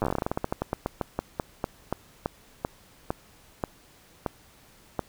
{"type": "slowing click train", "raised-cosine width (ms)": 1, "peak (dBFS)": -12, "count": 30, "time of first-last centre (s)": [0.02, 4.993], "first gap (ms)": 9, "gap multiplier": 1.17, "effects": ["pink hiss -56 dBFS RMS until 5.08 s"]}